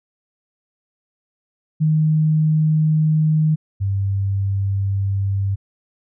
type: tone pair in turn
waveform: sine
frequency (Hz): 155.56 / 98.37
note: D#3 / G2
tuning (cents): 0 / +7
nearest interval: minor sixth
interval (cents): 793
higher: first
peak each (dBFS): -13 / -17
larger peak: first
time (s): 1.8-3.56 / 3.8-5.56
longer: neither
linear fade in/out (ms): 20
effects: none